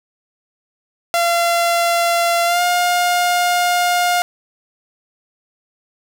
sawtooth tone with pitch glide, 685 to 709.6 Hz, F5 to F5, -34 to +27 cents, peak -10 dBFS, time 1.14-4.22 s, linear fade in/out 0 ms, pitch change +61 cents, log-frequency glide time 2.45-2.62 s, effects none

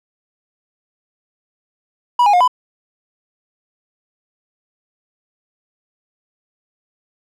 triangle tone with pitch steps, 973 / 822 / 715 / 1001 Hz, B5 / G#5 / F5 / B5, -26 / -18 / +41 / +23 cents, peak -7 dBFS, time 2.19-2.478 s, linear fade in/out 5 ms, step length 72 ms, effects none

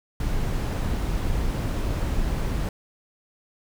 brown noise, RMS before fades -25 dBFS, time 0.2-2.69 s, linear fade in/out 2 ms, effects none

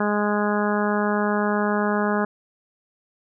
harmonic tone, 207.7 Hz, G#3, in tune, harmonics 1 / 2 / 3 / 4 / 5 / 6 / 7 / 8, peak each -23 / -26 / -28 / -29 / -30 / -31 / -31 / -32 dBFS, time 0-2.25 s, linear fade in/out 5 ms, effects none

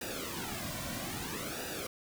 pink noise with flanger, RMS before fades -39 dBFS, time 0.01-1.87 s, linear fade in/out 5 ms, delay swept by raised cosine 0.92 to 2.42 ms, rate 0.61 Hz, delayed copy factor -0.8, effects none

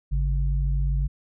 sine tone pair together, 51.45 / 139.4 Hz, G#1 / C#3, -16 / +10 cents, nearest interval octave + perfect fourth, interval 1726 cents, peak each -21 / -28 dBFS, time 0.11-1.08 s, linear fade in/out 20 ms, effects none

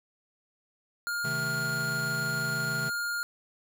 square tone, 1413 Hz, F6, 20 cents sharp, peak -30 dBFS, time 1.07-3.23 s, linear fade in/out 0 ms
square chord, A diminished, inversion first, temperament just, 132 / 158.4 / 220 Hz, C3 / Eb3 / A3, +16 / +31 / 0 cents, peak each -37 / -38 / -42 dBFS, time 1.24-2.9 s, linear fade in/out 10 ms
effects none

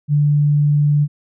sine tone, 146.83 Hz, D3, in tune, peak -11 dBFS, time 0.08-1.08 s, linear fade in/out 50 ms, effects none

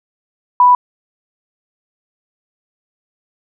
sine tone, 987.8 Hz, B5, in tune, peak -5 dBFS, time 0.6-0.75 s, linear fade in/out 2 ms, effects none

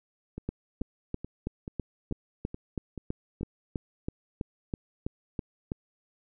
two click trains, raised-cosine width 3 ms, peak -24 / -18 dBFS, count 8 / 17, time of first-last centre 0.38-3.41 / 0.49-5.719 s, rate 2.31 / 3.06 Hz, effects none

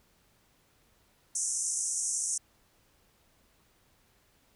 pink band-pass noise, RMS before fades -32 dBFS, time 1.35-2.38 s, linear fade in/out 5 ms, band 5800 to 9800 Hz, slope 96 dB/octave, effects pink hiss -67 dBFS RMS until 4.55 s

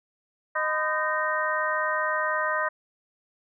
harmonic tone with a mistuned harmonic, 309.4 Hz, D#4, 10 cents flat, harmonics 2 / 3 / 4 / 5 / 6, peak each -30 / -30 / -30 / -30 / -30 dBFS, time 0.55-2.69 s, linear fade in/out 10 ms, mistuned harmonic 3, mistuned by +150 cents, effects none

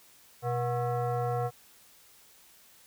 sine tone with frequency modulation, 123.47 Hz, B2, in tune, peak -27 dBFS, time 0.42-1.51 s, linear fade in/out 50 ms, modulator 605 Hz, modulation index 1.3, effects white hiss -58 dBFS RMS until 2.86 s

